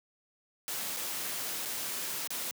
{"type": "noise with dropouts", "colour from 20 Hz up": "white", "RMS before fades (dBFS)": -36, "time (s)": [0.68, 2.51], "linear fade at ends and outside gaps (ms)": 0, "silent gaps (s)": [[0.964, 0.969], [1.652, 1.657], [2.274, 2.305]], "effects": ["high-pass 150 Hz 12 dB/octave"]}